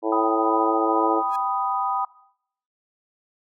harmonic tone, 110 Hz, A2, in tune, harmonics 3 / 4 / 5 / 6 / 7 / 8 / 9, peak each -24 / -26 / -28 / -30 / -31 / -32 / -33 dBFS, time 0.02-1.23 s, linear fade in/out 50 ms
sine chord, G augmented, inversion none, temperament equal, 784 / 987.8 / 1244.5 Hz, G5 / B5 / D#6, 0 / 0 / 0 cents, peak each -26 dBFS, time 0.12-2.05 s, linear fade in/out 5 ms
sawtooth tone with exponential growth, 830.6 Hz, G#5, in tune, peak -31 dBFS, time 1.26-1.36 s, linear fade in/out 5 ms, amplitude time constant 21 ms
effects noise-tail reverb RT60 0.7 s tail -20 dB re dry

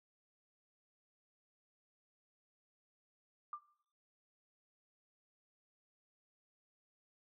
sine tone with exponential decay, 1190 Hz, D6, 22 cents sharp, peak -38 dBFS, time 3.53-3.68 s, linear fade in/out 2 ms, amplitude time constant 32 ms, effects noise-tail reverb RT60 0.6 s tail -18 dB re dry

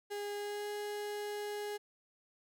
35% pulse tone with pitch glide, 409.8 to 414.6 Hz, G#4 to G#4, -23 to -3 cents, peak -36 dBFS, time 0.1-1.78 s, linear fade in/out 20 ms, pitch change +20 cents, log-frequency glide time 0.35-0.69 s, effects none

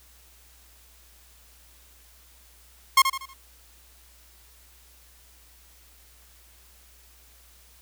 sawtooth tone with echo, 1074 Hz, C6, 45 cents sharp, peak -9 dBFS, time 2.97-3.02 s, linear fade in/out 5 ms, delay 79 ms, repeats 4, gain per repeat -8 dB, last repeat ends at 3.336 s, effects added 60 Hz sine -56 dBFS peak until 7.81 s + white hiss -56 dBFS RMS until 7.81 s

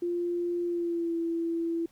sine tone with pitch glide, 348.1 to 333.9 Hz, F4 to E4, -6 to +22 cents, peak -27 dBFS, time 0.02-1.86 s, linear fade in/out 5 ms, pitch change -72 cents, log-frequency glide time 0.65-1.16 s, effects pink hiss -64 dBFS RMS until 1.91 s

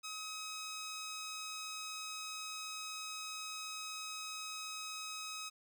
10% pulse tone, 1271 Hz, D#6, 36 cents sharp, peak -34 dBFS, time 0.03-5.5 s, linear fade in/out 20 ms, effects none

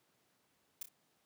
blue noise with echo, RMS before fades -41 dBFS, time 0.81-0.83 s, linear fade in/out 5 ms, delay 29 ms, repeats 2, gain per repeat -9 dB, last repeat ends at 0.888 s, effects pink hiss -75 dBFS RMS until 1.25 s + high-pass 150 Hz 12 dB/octave

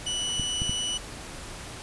sawtooth tone, 2960 Hz, F#7, in tune, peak -24 dBFS, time 0.06-0.98 s, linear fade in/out 10 ms
clicks, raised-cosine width 5 ms, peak -18 dBFS, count 3, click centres 0.397 / 0.619 / 0.695 s
effects pink hiss -40 dBFS RMS until 1.82 s + resampled to 24000 Hz

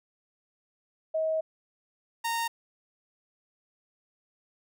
sine / sawtooth tone pair in turn, 636 / 923.7 Hz, D#5 / A#5, +38 / -16 cents, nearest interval tritone, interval 646 cents, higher second, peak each -25 / -24 dBFS, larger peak second, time 1.14-1.41 / 2.24-2.48 s, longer first, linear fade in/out 10 ms, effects none

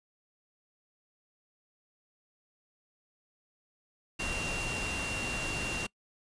sine tone in noise, 2760 Hz, F7, 21 cents flat, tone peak -35 dBFS, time 4.19-5.87 s, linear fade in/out 10 ms, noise pink, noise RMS -36 dBFS, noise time 4.19-5.87 s, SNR -2 dB, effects noise-tail reverb RT60 0.1 s tail -24 dB re dry + resampled to 22050 Hz

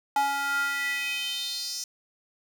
square tone with high-pass filter sweep, 280 Hz, C#4, 18 cents sharp, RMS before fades -29 dBFS, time 0.16-1.84 s, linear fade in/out 2 ms, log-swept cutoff 850 to 5800 Hz, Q 4.8, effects none

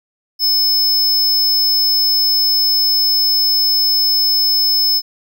square tone, 5220 Hz, E8, 18 cents flat, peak -12 dBFS, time 0.39-5.02 s, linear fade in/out 50 ms, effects none

